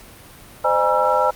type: tone cluster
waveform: sine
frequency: 516 / 606 / 825 / 956 / 1341 Hz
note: C5 / D#5 / G#5 / A#5 / E6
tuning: -24 / -46 / -12 / +43 / +29 cents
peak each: -21 dBFS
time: 0.64-1.31 s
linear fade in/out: 10 ms
effects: pink hiss -43 dBFS RMS until 1.35 s + Opus 48 kbps